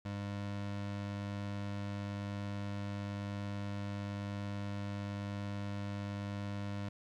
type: tone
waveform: 25% pulse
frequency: 101 Hz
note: G#2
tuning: 48 cents flat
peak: -34 dBFS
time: 0.05-6.89 s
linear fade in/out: 5 ms
effects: low-pass 5000 Hz 12 dB/octave + 12-bit